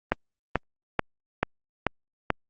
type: click train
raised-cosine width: 0.5 ms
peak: -6 dBFS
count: 6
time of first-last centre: 0.12-2.303 s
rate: 2.29 Hz
effects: Opus 24 kbps